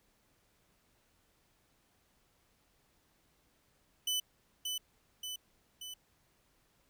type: tone with echo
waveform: sawtooth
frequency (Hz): 3000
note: F#7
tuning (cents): +23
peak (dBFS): -28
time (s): 4.07-4.2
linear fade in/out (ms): 5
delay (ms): 580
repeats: 3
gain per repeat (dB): -4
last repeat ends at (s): 5.94
effects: pink hiss -72 dBFS RMS until 6.89 s